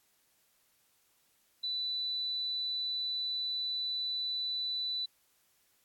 sine tone, 3980 Hz, B7, 13 cents sharp, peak -32 dBFS, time 1.63-5.06 s, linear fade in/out 10 ms, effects white hiss -71 dBFS RMS until 5.84 s + AAC 64 kbps

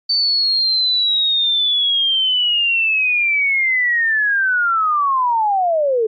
sine linear sweep, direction down, 4565 to 423.6 Hz, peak -13 dBFS, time 0.09-6.07 s, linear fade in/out 10 ms, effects MP3 96 kbps

